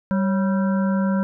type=harmonic tone with a mistuned harmonic; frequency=194.8 Hz; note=G3; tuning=11 cents flat; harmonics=1 / 3 / 5 / 7 / 8; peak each=-18 / -28 / -32 / -35 / -36 dBFS; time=0.11-1.23 s; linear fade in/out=0 ms; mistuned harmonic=3; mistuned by=-100 cents; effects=none